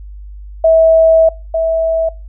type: tone pair in turn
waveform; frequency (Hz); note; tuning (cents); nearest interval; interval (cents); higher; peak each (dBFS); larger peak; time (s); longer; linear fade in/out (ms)
sine; 649 / 651.9; E5 / E5; -27 / -19; unison; 8; second; -5 / -11; first; 0.64-1.29 / 1.54-2.09; first; 5
effects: noise-tail reverb RT60 0.3 s tail -23 dB re dry + added 50 Hz sine -28 dBFS peak until 2.28 s